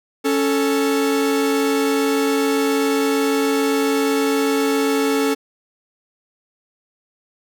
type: tone pair together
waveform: 45% pulse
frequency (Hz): 277.2 / 439.7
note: C#4 / A4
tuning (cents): 0 / -1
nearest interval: minor sixth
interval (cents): 799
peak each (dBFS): -19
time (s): 0.24-5.35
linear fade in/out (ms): 20
effects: none